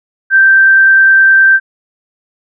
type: tone with frequency modulation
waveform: sine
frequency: 1565 Hz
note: G6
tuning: 3 cents flat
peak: -3 dBFS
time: 0.3-1.6 s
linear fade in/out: 50 ms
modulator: 29.6 Hz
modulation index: 0.33
effects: none